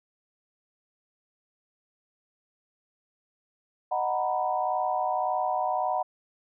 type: chord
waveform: sine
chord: B major seventh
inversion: first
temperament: just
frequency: 617.4 / 740.8 / 926 / 987.8 Hz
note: D#5 / F#5 / A#5 / B5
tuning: -14 / +2 / -12 / 0 cents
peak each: -32 / -27 / -33 / -32 dBFS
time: 3.91-6.03 s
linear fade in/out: 10 ms
effects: none